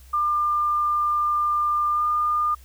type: tone with pitch glide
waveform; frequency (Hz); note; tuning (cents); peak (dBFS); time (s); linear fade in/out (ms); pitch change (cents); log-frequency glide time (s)
sine; 1198 to 1209.8; D6 to D#6; +34 to -49; -19; 0.13-2.55; 10; +17; 1.92-2.04
effects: added 64 Hz sine -45 dBFS peak until 2.64 s + white hiss -55 dBFS RMS until 2.64 s